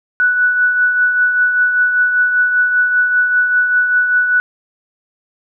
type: tone with tremolo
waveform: sine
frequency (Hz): 1480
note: F#6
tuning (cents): 0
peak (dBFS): -8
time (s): 0.2-4.4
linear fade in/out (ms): 0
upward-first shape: triangle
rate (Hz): 5.1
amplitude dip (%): 50
effects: none